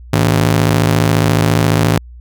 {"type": "ring-modulated tone", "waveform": "sawtooth", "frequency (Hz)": 132.5, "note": "C3", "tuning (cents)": 22, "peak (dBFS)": -3, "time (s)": [0.13, 1.98], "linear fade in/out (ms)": 2, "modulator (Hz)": 27.2, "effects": ["added 60 Hz sine -32 dBFS peak until 2.2 s"]}